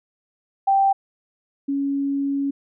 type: tone pair in turn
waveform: sine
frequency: 783 / 278.5 Hz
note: G5 / C#4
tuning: -2 / +8 cents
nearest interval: octave + tritone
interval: 1790 cents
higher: first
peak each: -14 / -20 dBFS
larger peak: first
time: 0.67-0.93 / 1.68-2.51 s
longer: second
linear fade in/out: 10 ms
effects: none